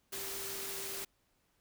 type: tone in noise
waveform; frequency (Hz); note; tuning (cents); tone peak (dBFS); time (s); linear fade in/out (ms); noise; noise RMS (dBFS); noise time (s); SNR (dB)
sine; 392; G4; 0; -48; 0.12-1.05; 10; white; -41; 0.12-1.05; -10
effects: pink hiss -75 dBFS RMS until 1.6 s